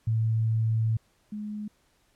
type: tone pair in turn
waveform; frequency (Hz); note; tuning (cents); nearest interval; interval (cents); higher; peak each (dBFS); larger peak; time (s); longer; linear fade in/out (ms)
sine; 111.7 / 210.1; A2 / G#3; +27 / +20; major seventh; 1093; second; -22 / -32; first; 0.07-0.97 / 1.32-1.68; first; 5
effects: pink hiss -67 dBFS RMS until 2.15 s + low-pass 12000 Hz 12 dB/octave